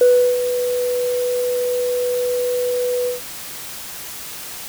sine tone with ADSR envelope, 493.9 Hz, B4, in tune, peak -6 dBFS, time 0.01-3.21 s, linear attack 3 ms, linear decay 360 ms, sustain -11 dB, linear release 140 ms, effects tanh soft clip ceiling -6 dBFS + white hiss -32 dBFS RMS until 4.68 s

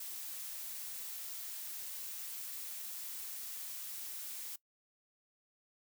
blue noise, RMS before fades -44 dBFS, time 0-4.56 s, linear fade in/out 5 ms, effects noise-tail reverb RT60 0.1 s tail -20 dB re dry

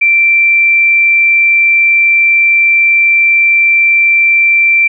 sine tone, 2349 Hz, D7, in tune, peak -5 dBFS, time 0.01-4.88 s, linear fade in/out 10 ms, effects none

